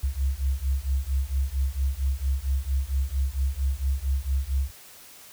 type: beating tone pair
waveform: sine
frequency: 65.41 / 69.81 Hz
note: C2 / C#2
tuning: 0 / +13 cents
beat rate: 4.4 Hz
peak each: -26 dBFS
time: 0.03-4.71 s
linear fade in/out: 10 ms
effects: white hiss -48 dBFS RMS until 5.32 s